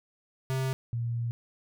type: tone pair in turn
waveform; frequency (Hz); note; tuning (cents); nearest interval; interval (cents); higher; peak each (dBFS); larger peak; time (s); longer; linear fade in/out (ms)
square / sine; 132 / 117.6; C3 / A#2; +16 / +16; major second; 200; first; -28; neither; 0.5-0.73 / 0.93-1.31; second; 0
effects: none